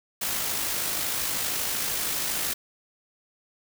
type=noise with amplitude modulation; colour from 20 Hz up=white; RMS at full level=-27 dBFS; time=0.21-2.54 s; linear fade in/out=10 ms; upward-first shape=sine; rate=52.8 Hz; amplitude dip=30%; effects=none